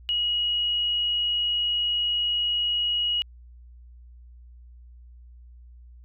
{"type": "tone", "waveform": "sine", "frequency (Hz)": 2900, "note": "F#7", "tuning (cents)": -35, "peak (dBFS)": -22, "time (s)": [0.09, 3.22], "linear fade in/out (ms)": 0, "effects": ["added 60 Hz sine -45 dBFS peak until 6.04 s"]}